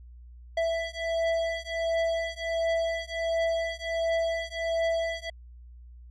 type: beating tone pair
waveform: square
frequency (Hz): 661 / 662.4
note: E5 / E5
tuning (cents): +5 / +8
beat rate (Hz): 1.4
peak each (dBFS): -30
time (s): 0.57-5.3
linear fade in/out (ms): 5
effects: added 60 Hz sine -45 dBFS peak until 6.1 s + low-pass 4000 Hz 12 dB/octave